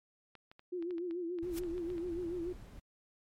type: clicks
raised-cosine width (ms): 0.3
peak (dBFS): -38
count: 12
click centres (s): 0.353 / 0.515 / 0.594 / 0.825 / 0.908 / 0.982 / 1.11 / 1.387 / 1.636 / 1.78 / 1.902 / 1.981
type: tone with vibrato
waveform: sine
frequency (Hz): 346.7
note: F4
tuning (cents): -13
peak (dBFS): -35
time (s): 0.72-2.53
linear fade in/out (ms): 10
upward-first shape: sine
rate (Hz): 6.9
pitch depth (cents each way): 83
type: noise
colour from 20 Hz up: brown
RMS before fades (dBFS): -49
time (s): 1.42-2.8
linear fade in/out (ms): 10
type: noise with exponential growth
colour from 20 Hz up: white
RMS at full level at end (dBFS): -40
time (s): 1.48-1.59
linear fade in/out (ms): 5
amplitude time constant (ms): 23
effects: MP3 64 kbps